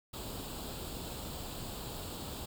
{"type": "noise with comb filter", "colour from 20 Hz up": "pink", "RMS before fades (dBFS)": -42, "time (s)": [0.13, 2.46], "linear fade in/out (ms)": 10, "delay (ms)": 0.25, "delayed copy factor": 0.65, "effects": []}